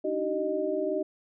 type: tone cluster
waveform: sine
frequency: 295.3 / 316.8 / 382.8 / 616 Hz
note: D4 / D#4 / G4 / D#5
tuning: +10 / +31 / -41 / -17 cents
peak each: -36 / -34 / -30 / -30 dBFS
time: 0.04-1.03 s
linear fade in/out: 10 ms
effects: none